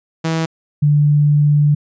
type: tone pair in turn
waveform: sawtooth / sine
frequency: 162.3 / 147.22 Hz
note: E3 / D3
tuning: -27 / +5 cents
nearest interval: major second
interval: 168 cents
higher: first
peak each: -12 / -9 dBFS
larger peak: second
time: 0.24-0.46 / 0.82-1.75 s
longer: second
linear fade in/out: 10 ms
effects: resampled to 16000 Hz